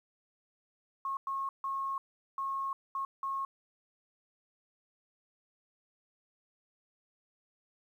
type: tone bursts at uneven times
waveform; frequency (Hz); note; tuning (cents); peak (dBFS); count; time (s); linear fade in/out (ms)
sine; 1087; C#6; -34; -32; 6; 1.05-1.17 / 1.27-1.49 / 1.64-1.98 / 2.38-2.73 / 2.95-3.05 / 3.23-3.45; 2
effects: 11-bit